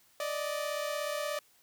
sawtooth tone pair together, 585.6 / 622.3 Hz, D5 / D#5, -5 / 0 cents, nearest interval minor second, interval 105 cents, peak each -30 / -34 dBFS, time 0.2-1.39 s, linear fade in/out 2 ms, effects white hiss -65 dBFS RMS until 1.62 s

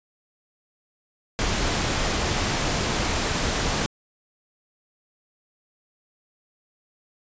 pink noise, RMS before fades -24 dBFS, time 1.39-3.86 s, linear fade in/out 0 ms, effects resampled to 16000 Hz

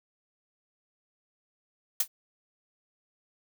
blue noise with exponential decay, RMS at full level -19 dBFS, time 2-2.08 s, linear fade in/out 5 ms, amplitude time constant 16 ms, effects none

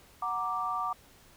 sine chord, Gb augmented, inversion none, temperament equal, 740 / 932.3 / 1174.7 Hz, Gb5 / Bb5 / D6, 0 / 0 / 0 cents, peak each -36 / -37 / -31 dBFS, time 0.22-0.93 s, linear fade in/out 5 ms, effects pink hiss -58 dBFS RMS until 1.36 s

